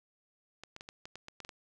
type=clicks; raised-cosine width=0.2 ms; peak=-28 dBFS; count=10; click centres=0.636 / 0.764 / 0.809 / 0.889 / 1.055 / 1.156 / 1.284 / 1.403 / 1.449 / 1.492 s; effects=none